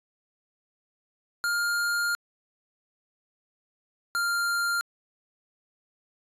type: tone pair in turn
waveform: square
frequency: 1408 / 1395 Hz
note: F6 / F6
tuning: +14 / -2 cents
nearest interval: unison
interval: 16 cents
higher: first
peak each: -25 dBFS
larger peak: neither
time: 1.44-2.15 / 4.15-4.81 s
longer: first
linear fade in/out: 0 ms
effects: resampled to 32000 Hz